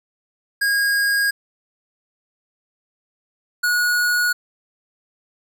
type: tone pair in turn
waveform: square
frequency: 1633 / 1454.8 Hz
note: G#6 / F#6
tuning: -30 / -30 cents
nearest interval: major second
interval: 200 cents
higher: first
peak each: -17 dBFS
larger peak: neither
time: 0.61-1.31 / 3.63-4.33 s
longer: neither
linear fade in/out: 10 ms
effects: none